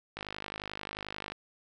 click train, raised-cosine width 0.3 ms, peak -21 dBFS, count 60, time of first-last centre 0.17-1.32 s, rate 51.3 Hz, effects none

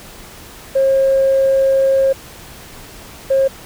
sine tone pair in turn, 538 / 538 Hz, C5 / C5, +48 / +48 cents, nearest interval unison, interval 0 cents, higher neither, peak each -9 dBFS, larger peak neither, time 0.75-2.13 / 3.3-3.48 s, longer first, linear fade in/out 10 ms, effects tanh soft clip ceiling -6 dBFS + pink hiss -37 dBFS RMS until 3.65 s

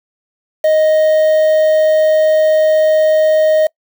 triangle tone with quantisation, 622.3 Hz, D#5, in tune, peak -6 dBFS, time 0.64-3.67 s, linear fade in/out 5 ms, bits 5, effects noise-tail reverb RT60 0.1 s tail -25 dB re dry

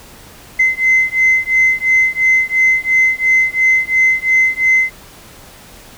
sine beating tone pair, 2057 / 2059.9 Hz, C7 / C7, -30 / -28 cents, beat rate 2.9 Hz, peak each -12 dBFS, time 0.59-4.91 s, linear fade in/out 10 ms, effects tanh soft clip ceiling -4 dBFS + pink hiss -39 dBFS RMS until 5.97 s

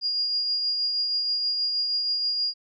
sine tone with tremolo, 4841 Hz, D#8, 48 cents flat, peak -21 dBFS, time 0.01-2.54 s, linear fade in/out 50 ms, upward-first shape triangle, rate 6.3 Hz, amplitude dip 35%, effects MP3 48 kbps

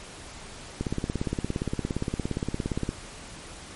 click train, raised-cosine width 3 ms, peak -14 dBFS, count 37, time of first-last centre 0.81-2.891 s, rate 17.3 Hz, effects pink hiss -43 dBFS RMS until 3.75 s + MP3 48 kbps

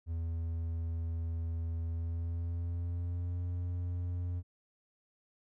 triangle tone with pitch glide, 82.8 to 88.23 Hz, E2 to F2, +8 to +18 cents, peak -31 dBFS, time 0.06-4.43 s, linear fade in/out 50 ms, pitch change +110 cents, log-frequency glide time 1.87-3.42 s, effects none

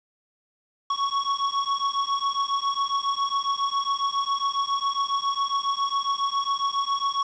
square beating tone pair, 1108.7 / 1116 Hz, C#6 / C#6, 0 / +11 cents, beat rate 7.3 Hz, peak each -27 dBFS, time 0.9-7.23 s, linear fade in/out 5 ms, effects resampled to 16000 Hz + 8-bit

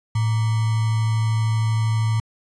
sine tone with sample-and-hold, 110.9 Hz, A2, 14 cents sharp, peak -17 dBFS, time 0.15-2.2 s, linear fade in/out 5 ms, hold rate 1050 Hz, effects resampled to 22050 Hz

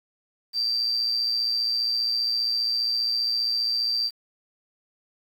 sine tone with amplitude modulation, 4691 Hz, D8, 3 cents flat, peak -19 dBFS, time 0.53-4.11 s, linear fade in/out 50 ms, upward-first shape sine, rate 115 Hz, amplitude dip 55%, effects tanh soft clip ceiling -15 dBFS + 8-bit

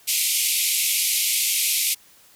white band-pass noise, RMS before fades -22 dBFS, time 0.07-1.95 s, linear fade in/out 20 ms, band 2100 to 14000 Hz, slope 96 dB/octave, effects white hiss -53 dBFS RMS until 2.35 s

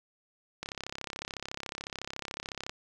click train, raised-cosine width 0.2 ms, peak -19 dBFS, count 71, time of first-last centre 0.63-2.695 s, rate 33.9 Hz, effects 10-bit

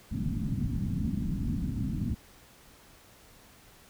white low-pass noise, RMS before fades -31 dBFS, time 0.11-2.15 s, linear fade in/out 10 ms, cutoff 260 Hz, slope 48 dB/octave, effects pink hiss -56 dBFS RMS until 3.89 s

